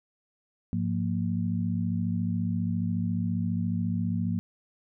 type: tone cluster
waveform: sine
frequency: 103.5 / 176.7 / 231.2 Hz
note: G#2 / F3 / A#3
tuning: -5 / +21 / -14 cents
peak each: -30 / -29 / -31 dBFS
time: 0.73-4.39 s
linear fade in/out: 0 ms
effects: none